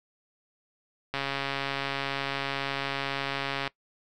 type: click train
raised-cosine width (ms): 0.3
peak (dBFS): -14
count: 351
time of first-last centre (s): 1.14-3.676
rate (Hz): 138
effects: noise-tail reverb RT60 0.1 s tail -21 dB re dry